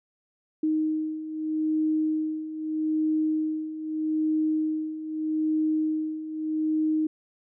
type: beating tone pair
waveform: sine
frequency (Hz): 311.1 / 311.9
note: D#4 / D#4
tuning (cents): 0 / +4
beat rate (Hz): 0.8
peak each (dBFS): -30 / -25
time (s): 0.63-7.07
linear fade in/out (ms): 5
effects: none